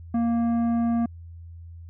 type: tone with tanh clipping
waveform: sine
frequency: 233.1 Hz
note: A#3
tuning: in tune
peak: -22 dBFS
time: 0.14-1.06 s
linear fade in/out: 5 ms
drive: 10 dB
effects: added 84 Hz sine -39 dBFS peak until 1.89 s